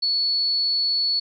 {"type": "tone", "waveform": "sine", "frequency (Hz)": 4416, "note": "C#8", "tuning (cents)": -7, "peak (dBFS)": -19, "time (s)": [0.02, 1.2], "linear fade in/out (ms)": 10, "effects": []}